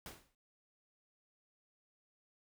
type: noise with exponential decay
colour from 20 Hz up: pink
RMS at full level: -45 dBFS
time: 0.06-0.35 s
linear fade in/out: 1 ms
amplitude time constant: 62 ms
effects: none